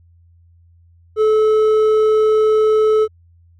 sine tone with hard clipping, 432.8 Hz, A4, 29 cents flat, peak -12 dBFS, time 1.16-3.08 s, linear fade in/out 50 ms, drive 5 dB, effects added 85 Hz sine -47 dBFS peak until 3.59 s

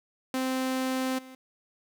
sawtooth tone with level steps, 260 Hz, C4, 11 cents flat, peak -23 / -41 dBFS, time 0.34-1.35 s, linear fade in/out 2 ms, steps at 1.18 s, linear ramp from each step 10 ms, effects 10-bit

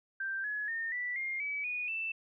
sine tone with pitch steps, 1571 / 1693.5 / 1825.6 / 1967.9 / 2121 / 2287 / 2465 / 2657 Hz, G6 / G#6 / A#6 / B6 / C7 / D7 / D#7 / E7, +3 / +33 / -37 / -7 / +23 / -47 / -17 / +13 cents, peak -33 dBFS, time 0.2-2.12 s, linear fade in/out 5 ms, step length 240 ms, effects none

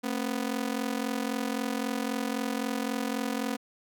sawtooth ring-modulated tone, 246.9 Hz, B3, in tune, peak -22 dBFS, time 0.03-3.57 s, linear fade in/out 20 ms, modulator 21.9 Hz, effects none

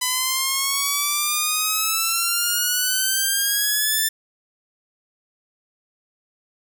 5% pulse exponential sweep, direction up, 1000 to 1776 Hz, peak -8 dBFS, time 0.01-4.09 s, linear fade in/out 10 ms, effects none

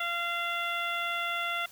harmonic tone, 689 Hz, F5, 24 cents flat, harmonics 1 / 2 / 3 / 4 / 5, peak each -38 / -33 / -35 / -37 / -38 dBFS, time 0-1.66 s, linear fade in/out 5 ms, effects white hiss -53 dBFS RMS until 1.71 s

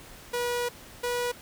sawtooth tone pair in turn, 484.3 / 486.3 Hz, B4 / B4, -34 / -27 cents, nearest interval unison, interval 7 cents, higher second, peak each -23 dBFS, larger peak neither, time 0.33-0.69 / 1.03-1.32 s, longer first, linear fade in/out 10 ms, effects pink hiss -48 dBFS RMS until 1.41 s

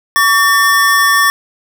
square tone pair together, 1134 / 1801.9 Hz, C#6 / A6, +39 / +41 cents, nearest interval minor sixth, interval 802 cents, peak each -12 / -11 dBFS, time 0.16-1.3 s, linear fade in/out 0 ms, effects 7-bit

